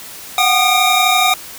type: tone cluster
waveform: square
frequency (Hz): 726 / 758 / 1224 / 2377 / 3755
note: F#5 / F#5 / D#6 / D7 / A#7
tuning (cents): -33 / +42 / -29 / +20 / +12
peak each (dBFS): -18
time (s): 0.38-1.34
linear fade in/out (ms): 2
effects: white hiss -33 dBFS RMS until 1.58 s